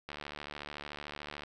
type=click train; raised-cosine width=0.3 ms; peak=-25 dBFS; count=100; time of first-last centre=0.09-1.435 s; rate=73.6 Hz; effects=none